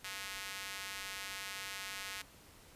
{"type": "tone with high-pass filter", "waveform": "square", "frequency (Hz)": 98, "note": "G2", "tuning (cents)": 0, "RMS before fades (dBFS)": -44, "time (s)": [0.04, 2.22], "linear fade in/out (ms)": 5, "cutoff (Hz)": 1900, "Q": 1, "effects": ["pink hiss -59 dBFS RMS until 2.75 s", "resampled to 32000 Hz"]}